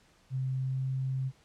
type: tone with pitch glide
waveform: sine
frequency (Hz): 131.1 to 132.09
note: C3 to C3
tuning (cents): +4 to +17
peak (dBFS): -29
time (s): 0.3-1.32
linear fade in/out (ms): 50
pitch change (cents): +13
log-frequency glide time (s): 0.57-0.83
effects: pink hiss -64 dBFS RMS until 1.44 s + low-pass 8000 Hz 12 dB/octave